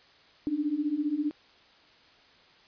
sine beating tone pair, 286.3 / 301.3 Hz, D4 / D4, -44 / +44 cents, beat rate 15 Hz, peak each -31 / -28 dBFS, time 0.47-1.31 s, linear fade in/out 0 ms, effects white hiss -58 dBFS RMS until 2.67 s + resampled to 11025 Hz

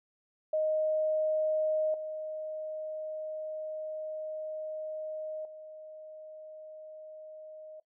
sine tone with level steps, 622 Hz, D#5, 1 cent flat, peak -26 / -35 / -44 dBFS, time 0.53-7.8 s, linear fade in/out 5 ms, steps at 1.94 / 5.45 s, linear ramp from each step 2 ms, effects noise-tail reverb RT60 0.1 s tail -18 dB re dry

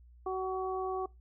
harmonic tone, 375.8 Hz, F#4, 27 cents sharp, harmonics 1 / 2 / 3, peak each -34 / -37 / -39 dBFS, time 0.26-1.06 s, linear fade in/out 5 ms, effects noise-tail reverb RT60 0.2 s tail -22 dB re dry + added 60 Hz sine -54 dBFS peak until 1.2 s

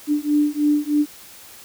sine beating tone pair, 294.2 / 297.4 Hz, D4 / D4, +3 / +22 cents, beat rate 3.2 Hz, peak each -19 dBFS, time 0.07-1.06 s, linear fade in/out 50 ms, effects white hiss -43 dBFS RMS until 1.64 s

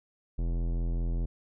sine tone with tanh clipping, 42.4 Hz, E1, 50 cents sharp, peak -29 dBFS, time 0.38-1.26 s, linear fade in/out 10 ms, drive 18 dB, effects none

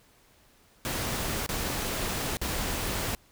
pink noise with dropouts, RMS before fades -31 dBFS, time 0.85-3.15 s, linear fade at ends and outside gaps 0 ms, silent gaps 1.463-1.491 / 2.37-2.415 s, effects pink hiss -61 dBFS RMS until 3.31 s

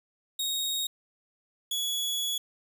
sawtooth tone pair in turn, 3755 / 3380 Hz, A#7 / G#7, +12 / +30 cents, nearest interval major second, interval 182 cents, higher first, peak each -25 dBFS, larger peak neither, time 0.39-0.87 / 1.71-2.38 s, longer second, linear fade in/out 5 ms, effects none

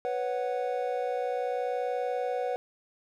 triangle chord, B suspended second, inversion none, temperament equal, 493.9 / 554.4 / 740 Hz, B4 / C#5 / F#5, 0 / 0 / 0 cents, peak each -29 / -33 / -31 dBFS, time 0.05-2.56 s, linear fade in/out 0 ms, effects none

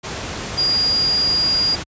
sine tone in noise, 4836 Hz, D8, 50 cents sharp, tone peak -15 dBFS, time 0.57-1.76 s, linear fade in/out 20 ms, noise pink, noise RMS -27 dBFS, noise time 0.03-1.84 s, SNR +9 dB, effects high-pass 60 Hz 12 dB/octave + resampled to 16000 Hz

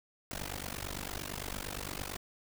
pink noise with amplitude modulation, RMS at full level -36 dBFS, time 0.31-2.17 s, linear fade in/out 0 ms, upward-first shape sine, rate 48.8 Hz, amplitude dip 100%, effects none

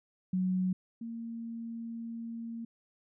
sine tone pair in turn, 185 / 230.2 Hz, F#3 / A#3, 0 / -22 cents, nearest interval major third, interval 378 cents, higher second, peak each -27 / -37 dBFS, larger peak first, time 0.33-0.73 / 1.01-2.65 s, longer second, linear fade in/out 5 ms, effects none

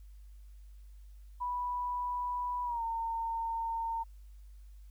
sine tone with pitch glide, 984 to 912.8 Hz, B5 to A#5, -7 to -37 cents, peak -32 dBFS, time 1.4-4.04 s, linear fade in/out 20 ms, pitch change -130 cents, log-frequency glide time 2.64-2.83 s, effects added 50 Hz sine -49 dBFS peak until 4.9 s + white hiss -73 dBFS RMS until 4.9 s

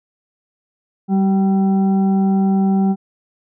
sine tone with frequency modulation, 194.5 Hz, G3, 13 cents flat, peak -12 dBFS, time 1.08-2.96 s, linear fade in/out 50 ms, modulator 578 Hz, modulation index 0.43, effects none

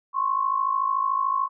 sine tone pair together, 1046.5 / 1100.1 Hz, C6 / C#6, 0 / -14 cents, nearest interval minor second, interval 86 cents, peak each -25 / -23 dBFS, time 0.13-1.49 s, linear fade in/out 50 ms, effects none

